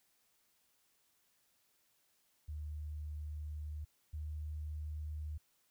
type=tone pair in turn; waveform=sine; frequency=75.5 / 76.2 Hz; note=D2 / D#2; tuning=+48 / -36 cents; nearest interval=unison; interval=16 cents; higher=second; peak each=-40 / -39 dBFS; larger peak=second; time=2.48-3.85 / 4.13-5.38 s; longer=first; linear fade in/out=10 ms; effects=white hiss -75 dBFS RMS until 5.7 s